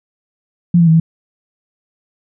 sine tone with pitch steps, 173.2 / 168.3 / 160.8 / 163.6 Hz, F3 / E3 / E3 / E3, -14 / +36 / -43 / -13 cents, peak -6 dBFS, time 0.74-1 s, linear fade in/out 5 ms, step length 65 ms, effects none

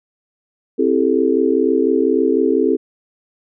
sine chord, A minor seventh, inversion first, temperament just, 264 / 330 / 396 / 440 Hz, C4 / E4 / G4 / A4, +16 / +2 / +18 / 0 cents, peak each -18 dBFS, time 0.78-2.77 s, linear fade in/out 20 ms, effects none

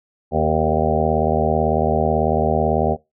harmonic tone with a mistuned harmonic, 78.1 Hz, D#2, 7 cents sharp, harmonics 1 / 2 / 3 / 5 / 6 / 7 / 8 / 9 / 10, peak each -24 / -24 / -24 / -24 / -24 / -24 / -24 / -24 / -24 dBFS, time 0.31-2.97 s, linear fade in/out 50 ms, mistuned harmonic 5, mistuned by -18 cents, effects noise-tail reverb RT60 0.2 s tail -20 dB re dry

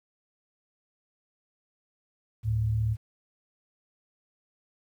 sine tone pair together, 73.22 / 109.7 Hz, D2 / A2, -5 / -5 cents, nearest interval perfect fifth, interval 700 cents, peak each -33 / -24 dBFS, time 2.43-2.97 s, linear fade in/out 50 ms, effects 10-bit

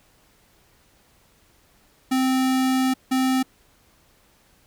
square tone bursts at uneven times, 260.4 Hz, C4, 8 cents flat, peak -19 dBFS, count 2, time 2.11-2.94 / 3.11-3.43 s, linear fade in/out 10 ms, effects pink hiss -59 dBFS RMS until 4.66 s

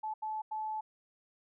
sine tone bursts at uneven times, 866 Hz, A5, 28 cents flat, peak -34 dBFS, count 3, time 0.03-0.14 / 0.22-0.42 / 0.51-0.81 s, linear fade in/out 10 ms, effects none

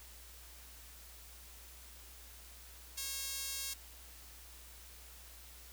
sawtooth tone with high-pass filter, 544 Hz, C#5, 33 cents flat, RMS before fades -41 dBFS, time 2.97-3.74 s, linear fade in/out 10 ms, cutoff 5000 Hz, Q 0.7, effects added 60 Hz sine -56 dBFS peak until 5.72 s + white hiss -56 dBFS RMS until 5.72 s

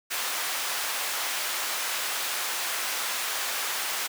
pink high-pass noise, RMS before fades -30 dBFS, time 0.1-4.08 s, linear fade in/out 20 ms, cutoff 980 Hz, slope 12 dB/octave, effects none

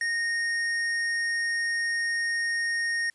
sine tone with tanh clipping, 1854 Hz, A#6, 10 cents flat, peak -27 dBFS, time 0.01-3.1 s, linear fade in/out 2 ms, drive 14 dB, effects white hiss -67 dBFS RMS until 3.14 s + resampled to 24000 Hz

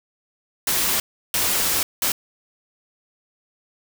white noise bursts at uneven times, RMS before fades -21 dBFS, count 3, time 0.67-1 / 1.34-1.83 / 2.02-2.12 s, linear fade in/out 2 ms, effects none

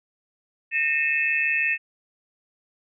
sine tone cluster, 1829 / 2170 / 2478 / 2624 Hz, A#6 / C#7 / D#7 / E7, -33 / -37 / -8 / -9 cents, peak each -25 / -32 / -28 / -23 dBFS, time 0.71-1.78 s, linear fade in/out 50 ms, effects none

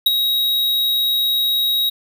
square tone with ADSR envelope, 3809 Hz, A#7, 37 cents sharp, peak -9 dBFS, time 0.06-1.9 s, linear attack 6 ms, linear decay 23 ms, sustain -7 dB, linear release 13 ms, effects none

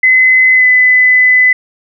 sine tone with pitch glide, 2034 to 2008 Hz, C7 to B6, -50 to +28 cents, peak -4 dBFS, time 0.03-1.53 s, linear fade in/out 5 ms, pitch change -22 cents, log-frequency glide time 0.55-0.65 s, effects none

